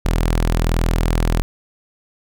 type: tone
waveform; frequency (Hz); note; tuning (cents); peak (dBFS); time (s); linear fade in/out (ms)
sawtooth; 41.2; E1; 0; -11; 0.05-1.42; 0
effects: none